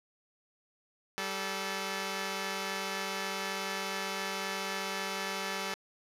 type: tone pair together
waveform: 5% pulse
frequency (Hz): 193.64 / 434.7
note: G3 / A4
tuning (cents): -21 / -21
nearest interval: octave + major second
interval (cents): 1400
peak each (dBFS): -25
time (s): 1.18-5.74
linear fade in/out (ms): 0
effects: low-pass 11000 Hz 12 dB/octave